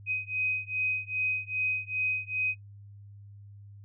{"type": "beating tone pair", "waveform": "sine", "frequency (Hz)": [2513, 2515.5], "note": ["D#7", "D#7"], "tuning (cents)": [17, 18], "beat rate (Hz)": 2.5, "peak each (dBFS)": -31, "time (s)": [0.06, 2.55], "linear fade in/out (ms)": 50, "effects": ["noise-tail reverb RT60 0.1 s tail -22 dB re dry", "added 101 Hz sine -46 dBFS peak until 3.84 s"]}